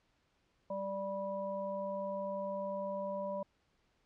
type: harmonic tone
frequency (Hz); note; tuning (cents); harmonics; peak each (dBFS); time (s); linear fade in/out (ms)
195.7; G3; -3; 1 / 3 / 5; -44 / -37 / -43; 0.7-3.43; 5
effects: pink hiss -75 dBFS RMS until 4.05 s + low-pass 5000 Hz 12 dB/octave